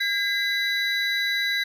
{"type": "tone cluster", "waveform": "triangle", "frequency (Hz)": [1620, 2026, 3933], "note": ["G#6", "B6", "B7"], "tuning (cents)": [-43, 44, -8], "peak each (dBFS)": -25, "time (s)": [0, 1.64], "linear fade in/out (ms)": 10, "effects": []}